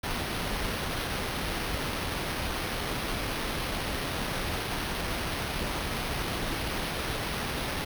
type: noise with sample-and-hold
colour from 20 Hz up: pink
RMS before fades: -32 dBFS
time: 0.03-7.85 s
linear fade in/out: 10 ms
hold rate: 7350 Hz
effects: none